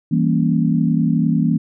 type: chord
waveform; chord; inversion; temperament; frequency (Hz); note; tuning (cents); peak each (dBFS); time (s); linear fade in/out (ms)
sine; E diminished seventh; none; equal; 164.81 / 196 / 233.1 / 277.2; E3 / G3 / Bb3 / Db4; 0 / 0 / 0 / 0; -17 / -22 / -18 / -22; 0.11-1.58; 10
effects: none